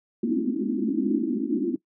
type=band-pass noise; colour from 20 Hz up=pink; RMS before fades=-25 dBFS; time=0.23-1.76 s; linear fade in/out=5 ms; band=210 to 350 Hz; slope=96 dB/octave; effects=noise-tail reverb RT60 0.1 s tail -18 dB re dry